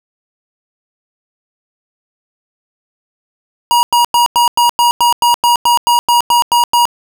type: tone bursts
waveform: square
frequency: 955 Hz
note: A#5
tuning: 42 cents sharp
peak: -8 dBFS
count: 15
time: 3.71-6.854 s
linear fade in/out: 0 ms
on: 120 ms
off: 96 ms
effects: none